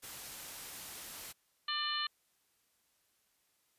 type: noise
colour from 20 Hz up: white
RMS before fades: -46 dBFS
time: 0.02-1.33 s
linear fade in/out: 20 ms
type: harmonic tone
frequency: 596 Hz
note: D5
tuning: 25 cents sharp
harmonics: 2 / 3 / 4 / 5 / 6 / 7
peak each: -39 / -41 / -48 / -38 / -43 / -39 dBFS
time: 1.68-2.07 s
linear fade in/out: 5 ms
effects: white hiss -75 dBFS RMS until 3.78 s + resampled to 32000 Hz